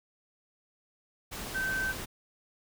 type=tone in noise; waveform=sine; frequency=1545 Hz; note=G6; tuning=26 cents flat; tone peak=-29 dBFS; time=1.54-1.93 s; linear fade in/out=20 ms; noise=pink; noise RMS=-39 dBFS; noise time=1.31-2.06 s; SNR=+7 dB; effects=none